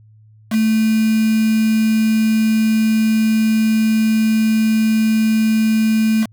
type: tone with quantisation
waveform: sine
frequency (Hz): 220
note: A3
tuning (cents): 0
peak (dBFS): -12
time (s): 0.5-6.27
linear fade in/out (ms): 50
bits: 4
effects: added 108 Hz sine -44 dBFS peak until 6.32 s